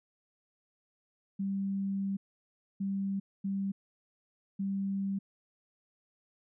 sine tone bursts at uneven times, 196 Hz, G3, in tune, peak -30 dBFS, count 4, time 1.39-2.17 / 2.8-3.2 / 3.44-3.72 / 4.59-5.19 s, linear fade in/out 10 ms, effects none

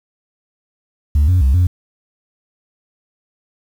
sine tone with pitch steps, 73.5 / 90.5 / 66.4 / 89.6 Hz, D2 / F#2 / C2 / F2, +2 / -38 / +26 / +45 cents, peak -7 dBFS, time 1.15-1.67 s, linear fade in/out 5 ms, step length 130 ms, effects tanh soft clip ceiling -8 dBFS + 7-bit

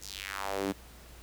sawtooth tone with high-pass filter sweep, 98 Hz, G2, in tune, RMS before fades -36 dBFS, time 0.01-0.73 s, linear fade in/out 20 ms, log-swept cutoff 6600 to 230 Hz, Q 2.3, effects added 59 Hz sine -51 dBFS peak until 1.22 s + pink hiss -54 dBFS RMS until 1.22 s

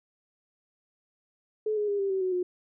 sine tone with pitch steps, 430 / 417.5 / 405.4 / 393.6 / 382.2 / 371.1 / 360.3 Hz, A4 / G#4 / G#4 / G4 / G4 / F#4 / F#4, -40 / +9 / -42 / +7 / -44 / +5 / -46 cents, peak -25 dBFS, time 1.66-2.43 s, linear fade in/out 5 ms, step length 110 ms, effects none

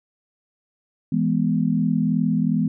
sine chord, E major, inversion none, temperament equal, 164.81 / 207.7 / 246.9 Hz, E3 / G#3 / B3, 0 / 0 / 0 cents, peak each -22 dBFS, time 1.12-2.68 s, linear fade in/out 5 ms, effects none

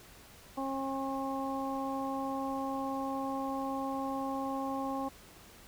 harmonic tone, 270 Hz, C#4, 45 cents flat, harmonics 1 / 2 / 3 / 4, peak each -36 / -40 / -38 / -40 dBFS, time 0.57-5.09 s, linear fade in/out 10 ms, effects pink hiss -55 dBFS RMS until 5.67 s

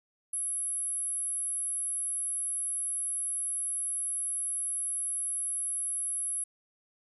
sine tone, 10890 Hz, F9, 45 cents flat, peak -30 dBFS, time 0.33-6.44 s, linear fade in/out 5 ms, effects none

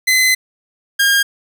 sawtooth tone pair in turn, 2037 / 1616.8 Hz, C7 / G#6, -47 / -47 cents, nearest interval major third, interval 400 cents, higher first, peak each -7 dBFS, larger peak neither, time 0.07-0.35 / 0.99-1.23 s, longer first, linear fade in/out 10 ms, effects none

